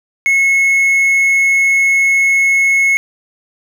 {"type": "tone", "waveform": "triangle", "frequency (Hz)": 2183, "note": "C#7", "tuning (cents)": -27, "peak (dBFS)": -7, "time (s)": [0.26, 2.97], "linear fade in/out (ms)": 0, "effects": []}